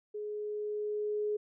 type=tone with level ramp; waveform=sine; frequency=420 Hz; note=G#4; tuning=19 cents sharp; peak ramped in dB=-36 to -29 dBFS; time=0.14-1.37 s; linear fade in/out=10 ms; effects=none